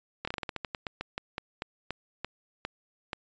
slowing click train, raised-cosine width 0.3 ms, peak -17 dBFS, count 19, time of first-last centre 0.25-3.132 s, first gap 25 ms, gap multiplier 1.19, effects resampled to 16000 Hz

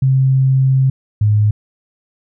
sine tone pair in turn, 132.8 / 105.4 Hz, C3 / G#2, +26 / +26 cents, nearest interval major third, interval 400 cents, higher first, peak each -9 / -9 dBFS, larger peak neither, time 0.02-0.9 / 1.21-1.51 s, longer first, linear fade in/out 5 ms, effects none

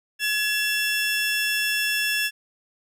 30% pulse tone pair together, 1699.2 / 2700 Hz, G#6 / E7, +39 / +41 cents, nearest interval minor sixth, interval 802 cents, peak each -22 dBFS, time 0.19-2.31 s, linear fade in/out 50 ms, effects none

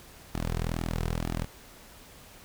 sawtooth tone with flanger, 41.2 Hz, E1, in tune, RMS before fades -31 dBFS, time 0.34-1.45 s, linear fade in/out 10 ms, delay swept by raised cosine 1.9 to 3.6 ms, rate 2.1 Hz, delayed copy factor -0.7, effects pink hiss -51 dBFS RMS until 2.44 s

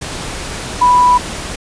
sine tone in noise, 987.8 Hz, B5, in tune, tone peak -6 dBFS, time 0.81-1.18 s, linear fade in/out 10 ms, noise pink, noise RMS -24 dBFS, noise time 0.01-1.56 s, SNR +15 dB, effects resampled to 22050 Hz

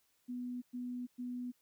sine tone bursts, 246.9 Hz, B3, in tune, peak -38 dBFS, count 3, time 0.28-1.52 s, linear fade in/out 20 ms, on 340 ms, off 110 ms, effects white hiss -75 dBFS RMS until 1.61 s

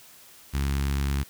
sawtooth tone with notch filter, 69.4 Hz, C#2, 3 cents sharp, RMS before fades -26 dBFS, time 0.53-1.24 s, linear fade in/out 20 ms, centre 570 Hz, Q 0.63, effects white hiss -51 dBFS RMS until 1.29 s

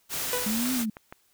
white noise, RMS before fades -31 dBFS, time 0.09-0.86 s, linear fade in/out 50 ms
sawtooth tone with exponential decay, 493.9 Hz, B4, in tune, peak -21 dBFS, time 0.33-0.68 s, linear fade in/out 1 ms, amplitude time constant 76 ms
sine linear two-way sweep, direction up then down, 207.7 to 261.6 to 207.7 Hz, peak -26 dBFS, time 0.46-0.9 s, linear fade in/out 5 ms, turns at 0.73 s
click train, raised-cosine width 0.5 ms, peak -25 dBFS, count 5, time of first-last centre 0.5-1.125 s, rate 6.4 Hz
effects white hiss -66 dBFS RMS until 1.33 s

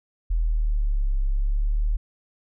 sine exponential two-way sweep, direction down then up, 41.47 to 33.46 to 38.67 Hz, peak -19 dBFS, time 0.3-1.97 s, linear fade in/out 10 ms, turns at 1.18 s, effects none

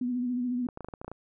sine tone with vibrato, 247.1 Hz, B3, 1 cent sharp, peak -27 dBFS, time 0.01-0.67 s, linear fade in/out 5 ms, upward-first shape sine, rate 14 Hz, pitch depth 40 cents each way
clicks, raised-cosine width 1 ms, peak -25 dBFS, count 10, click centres 0.688 / 0.774 / 0.807 / 0.846 / 0.886 / 0.938 / 1.015 / 1.046 / 1.08 / 1.116 s
effects none

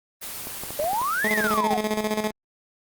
white noise, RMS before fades -34 dBFS, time 0.21-1.58 s, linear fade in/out 20 ms
clicks, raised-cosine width 1 ms, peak -20 dBFS, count 12, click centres 0.471 / 0.636 / 0.706 / 0.799 / 0.842 / 0.933 / 1.016 / 1.41 / 1.445 / 1.506 / 1.542 / 1.731 s
sine exponential two-way sweep, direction up then down, 567 to 2107 to 704 Hz, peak -22 dBFS, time 0.79-1.77 s, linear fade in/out 2 ms, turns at 1.31 s
15% pulse tone with tremolo, 214.1 Hz, A3, 47 cents flat, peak -15 dBFS, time 1.24-2.31 s, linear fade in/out 5 ms, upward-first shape square, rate 15 Hz, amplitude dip 60%
effects Opus 24 kbps

